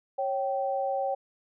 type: tone pair together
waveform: sine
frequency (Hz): 548.7 / 776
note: C#5 / G5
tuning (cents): -18 / -18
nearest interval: tritone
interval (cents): 600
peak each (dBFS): -29 / -29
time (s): 0.18-1.15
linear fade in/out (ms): 10
effects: none